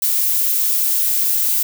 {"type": "noise", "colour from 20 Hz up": "violet", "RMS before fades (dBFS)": -17, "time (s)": [0.02, 1.63], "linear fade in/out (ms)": 5, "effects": []}